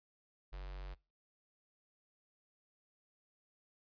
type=tone with notch filter; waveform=square; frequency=46.87 Hz; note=F#1; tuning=23 cents sharp; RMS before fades=-45 dBFS; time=0.52-0.95 s; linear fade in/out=20 ms; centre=210 Hz; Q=0.55; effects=noise-tail reverb RT60 0.3 s tail -23 dB re dry + resampled to 11025 Hz